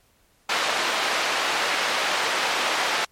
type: band-pass noise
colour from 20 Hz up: pink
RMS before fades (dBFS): -24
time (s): 0.49-3.05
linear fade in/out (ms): 5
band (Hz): 690 to 4200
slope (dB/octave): 12
effects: pink hiss -62 dBFS RMS until 3.11 s + MP3 64 kbps